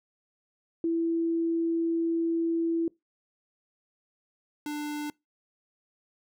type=tone pair in turn; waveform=sine / square; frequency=332.1 / 296.7 Hz; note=E4 / D4; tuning=+13 / +18 cents; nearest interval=major second; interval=195 cents; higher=first; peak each=-24 / -32 dBFS; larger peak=first; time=0.84-2.88 / 4.66-5.1 s; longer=first; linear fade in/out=2 ms; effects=noise-tail reverb RT60 0.2 s tail -24 dB re dry